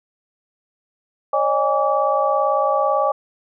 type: tone cluster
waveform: sine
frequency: 550 / 608 / 820 / 1150 Hz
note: C#5 / D#5 / G#5 / D6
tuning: -14 / -40 / -22 / -37 cents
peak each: -21 dBFS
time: 1.33-3.12 s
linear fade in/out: 5 ms
effects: none